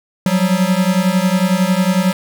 square beating tone pair, 180 / 191 Hz, F#3 / G3, -47 / -45 cents, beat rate 11 Hz, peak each -16 dBFS, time 0.26-2.13 s, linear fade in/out 2 ms, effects none

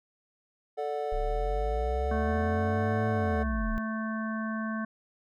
triangle chord, D major, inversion second, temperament just, 440.5 / 587.3 / 734.2 Hz, A4 / D5 / F#5, +2 / 0 / -14 cents, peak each -31 / -34 / -32 dBFS, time 0.77-3.44 s, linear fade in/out 20 ms
triangle linear two-way sweep, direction up then down, 30.87 to 109.2 to 30.87 Hz, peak -27 dBFS, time 1.12-3.78 s, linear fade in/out 0 ms, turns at 3.09 s
harmonic tone, 220 Hz, A3, in tune, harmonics 1 / 3 / 5 / 7 / 8, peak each -31 / -41 / -39 / -39 / -46 dBFS, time 2.11-4.85 s, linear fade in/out 5 ms
effects none

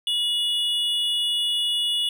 triangle tone pair together, 2900 / 3449 Hz, F#7 / A7, -35 / -35 cents, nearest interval minor third, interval 300 cents, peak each -22 / -23 dBFS, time 0.07-2.09 s, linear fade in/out 2 ms, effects none

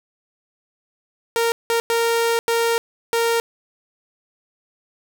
sawtooth tone bursts at uneven times, 463.1 Hz, A#4, 11 cents flat, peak -13 dBFS, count 5, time 1.36-1.52 / 1.7-1.8 / 1.9-2.39 / 2.48-2.78 / 3.13-3.4 s, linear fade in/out 0 ms, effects none

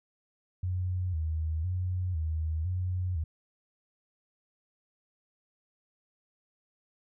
sine tone with vibrato, 85 Hz, F2, 46 cents flat, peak -28 dBFS, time 0.63-3.24 s, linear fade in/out 5 ms, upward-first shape square, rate 0.99 Hz, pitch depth 120 cents each way, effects none

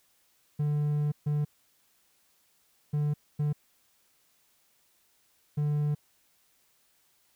triangle tone bursts at uneven times, 148 Hz, D3, 14 cents sharp, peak -23 dBFS, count 5, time 0.59-1.12 / 1.26-1.45 / 2.93-3.14 / 3.39-3.53 / 5.57-5.95 s, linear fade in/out 10 ms, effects white hiss -68 dBFS RMS until 7.35 s

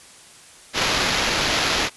blue noise with sample-and-hold, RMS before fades -21 dBFS, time 0.73-1.9 s, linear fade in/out 50 ms, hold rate 8820 Hz, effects white hiss -46 dBFS RMS until 1.96 s + resampled to 24000 Hz

